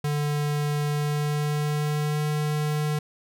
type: tone with pitch glide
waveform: square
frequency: 147.4 to 150.32 Hz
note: D3 to D3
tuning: +7 to +41 cents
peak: -24 dBFS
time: 0.04-2.99 s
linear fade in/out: 5 ms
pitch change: +34 cents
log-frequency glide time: 0.88-2.41 s
effects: none